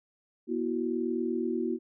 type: chord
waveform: sine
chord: B suspended fourth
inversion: none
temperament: equal with one note detuned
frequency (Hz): 241.2 / 329.6 / 370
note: B3 / E4 / F#4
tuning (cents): -41 / 0 / 0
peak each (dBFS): -32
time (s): 0.47-1.79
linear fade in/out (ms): 50
effects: none